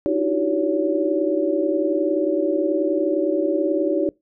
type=tone cluster; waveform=sine; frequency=298.6 / 317.5 / 355.5 / 386.7 / 566 Hz; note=D4 / D#4 / F4 / G4 / C#5; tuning=+29 / +35 / +31 / -24 / +36 cents; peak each=-29 / -22 / -26 / -24 / -23 dBFS; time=0.06-4.09 s; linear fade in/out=0 ms; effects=noise-tail reverb RT60 0.2 s tail -23 dB re dry